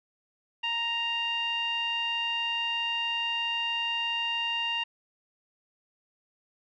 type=tone with low-pass filter; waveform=sawtooth; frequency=932.3 Hz; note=A#5; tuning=in tune; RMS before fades=-30 dBFS; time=0.63-4.84 s; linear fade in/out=10 ms; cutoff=2900 Hz; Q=7.9; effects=none